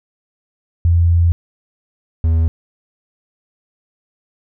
sine / triangle tone pair in turn, 85.2 / 81.36 Hz, F2 / E2, -42 / -22 cents, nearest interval minor second, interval 80 cents, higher first, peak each -9 dBFS, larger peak neither, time 0.85-1.32 / 2.24-2.48 s, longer first, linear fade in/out 0 ms, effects none

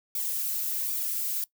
violet noise with flanger, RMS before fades -30 dBFS, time 0.15-1.44 s, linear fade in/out 2 ms, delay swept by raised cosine 0.84 to 3.74 ms, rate 1.3 Hz, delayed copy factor +0.65, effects noise-tail reverb RT60 0.1 s tail -20 dB re dry

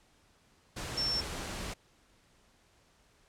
sine tone in noise, 5420 Hz, E8, 47 cents sharp, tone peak -29 dBFS, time 0.97-1.21 s, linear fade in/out 10 ms, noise pink, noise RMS -39 dBFS, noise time 0.76-1.74 s, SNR +7 dB, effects pink hiss -66 dBFS RMS until 3.28 s + low-pass 9000 Hz 12 dB/octave

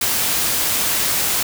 white noise, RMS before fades -19 dBFS, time 0.01-1.43 s, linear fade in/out 5 ms, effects none

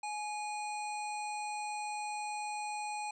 harmonic tone with a mistuned harmonic, 841 Hz, G#5, 22 cents sharp, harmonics 1 / 3 / 5 / 7 / 9 / 10, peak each -37 / -44 / -51 / -58 / -51 / -52 dBFS, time 0.03-3.11 s, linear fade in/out 5 ms, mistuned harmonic 3, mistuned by -45 cents, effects none

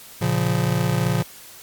square chord, Bb minor, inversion none, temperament just, 116.54 / 139.85 / 174.81 Hz, Bb2 / Db3 / F3, 0 / +16 / +2 cents, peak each -24 dBFS, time 0.21-1.23 s, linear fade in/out 10 ms, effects white hiss -43 dBFS RMS until 1.62 s + Opus 48 kbps

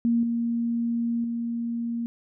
sine tone with level steps, 233.9 Hz, A#3, 6 cents sharp, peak -19 / -23 / -26 dBFS, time 0.05-2.06 s, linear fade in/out 0 ms, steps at 0.23 / 1.24 s, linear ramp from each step 2 ms, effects none

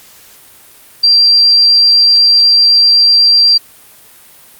sine tone, 4723 Hz, D8, 9 cents sharp, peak -4 dBFS, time 1.03-3.58 s, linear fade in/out 10 ms, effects white hiss -40 dBFS RMS until 4.59 s + Opus 48 kbps

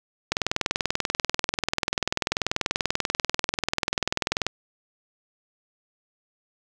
click train, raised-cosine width 0.2 ms, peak -5 dBFS, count 86, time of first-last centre 0.32-4.466 s, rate 20.5 Hz, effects none

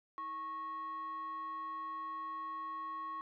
sine tone with frequency modulation, 1100 Hz, C#6, 14 cents flat, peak -38 dBFS, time 0.18-3.21 s, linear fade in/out 0 ms, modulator 780 Hz, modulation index 0.29, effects tanh soft clip ceiling -35 dBFS

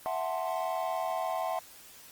triangle chord, F# half-diminished seventh, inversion third, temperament equal, 659.3 / 740 / 880 / 1046.5 Hz, E5 / F#5 / A5 / C6, 0 / 0 / 0 / 0 cents, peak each -32 / -32 / -37 / -36 dBFS, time 0.06-1.59 s, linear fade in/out 0 ms, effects white hiss -52 dBFS RMS until 2.11 s + Opus 24 kbps

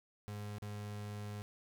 35% pulse tone with dropouts, 103.83 Hz, G#2, in tune, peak -40 dBFS, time 0.28-1.42 s, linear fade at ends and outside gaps 0 ms, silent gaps 0.584-0.622 s, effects none

